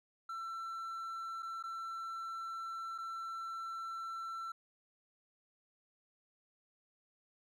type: tone with dropouts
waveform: triangle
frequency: 1342 Hz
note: E6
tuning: 31 cents sharp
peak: -38 dBFS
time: 0.29-4.52 s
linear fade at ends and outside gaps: 5 ms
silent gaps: 1.424-1.428 / 1.627-1.637 / 2.98-2.984 s
effects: none